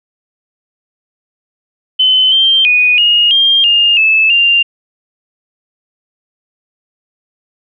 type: tone with pitch steps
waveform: sine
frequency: 3044 / 3152 / 2476 / 2862 / 3204 / 2824 / 2614 / 2789 Hz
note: F#7 / G7 / D#7 / F7 / G7 / F7 / E7 / F7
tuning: +48 / +9 / -9 / +42 / +37 / +19 / -15 / -3 cents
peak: -6 dBFS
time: 1.99-4.63 s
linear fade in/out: 10 ms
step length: 330 ms
effects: none